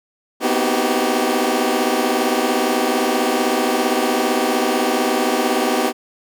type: tone cluster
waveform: 20% pulse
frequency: 242 / 257.6 / 314.7 / 377.3 / 394.9 Hz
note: B3 / C4 / D#4 / F#4 / G4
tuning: -35 / -27 / +20 / +34 / +13 cents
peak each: -18 dBFS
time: 0.4-5.93 s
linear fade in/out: 50 ms
effects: none